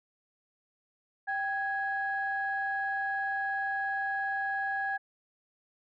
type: tone pair together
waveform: sine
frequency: 783.9 / 1661 Hz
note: G5 / G#6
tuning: 0 / 0 cents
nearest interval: octave + minor second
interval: 1300 cents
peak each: -32 / -31 dBFS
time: 1.27-4.98 s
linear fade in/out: 20 ms
effects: tanh soft clip ceiling -21 dBFS